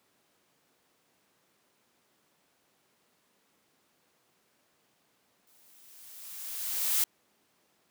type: noise with exponential growth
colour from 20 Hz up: blue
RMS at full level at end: -25 dBFS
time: 5.47-7.04 s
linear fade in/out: 2 ms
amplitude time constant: 340 ms
effects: pink hiss -70 dBFS RMS until 7.9 s + high-pass 200 Hz 12 dB/octave